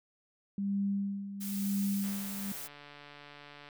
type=tone with tremolo; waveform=sine; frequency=199 Hz; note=G3; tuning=26 cents sharp; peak=-28 dBFS; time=0.58-2.52 s; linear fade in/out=2 ms; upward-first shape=sine; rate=1 Hz; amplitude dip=70%
type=noise; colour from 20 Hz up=blue; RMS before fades=-42 dBFS; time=1.4-2.68 s; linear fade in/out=20 ms
type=click train; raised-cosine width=0.3 ms; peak=-34 dBFS; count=240; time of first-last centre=2.04-3.688 s; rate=145 Hz
effects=none